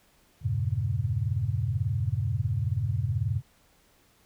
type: chord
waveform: sine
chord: E diminished seventh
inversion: none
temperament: equal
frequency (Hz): 82.41 / 98 / 116.54 / 138.59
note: E2 / G2 / Bb2 / Db3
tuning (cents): 0 / 0 / 0 / 0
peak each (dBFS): -35 / -29 / -29 / -32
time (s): 0.41-3.42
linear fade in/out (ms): 50
effects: pink hiss -63 dBFS RMS until 4.25 s